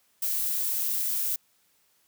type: noise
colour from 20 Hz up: violet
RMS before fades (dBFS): -28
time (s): 0.22-1.36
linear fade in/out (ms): 5
effects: white hiss -67 dBFS RMS until 2.07 s + high-pass 60 Hz 12 dB/octave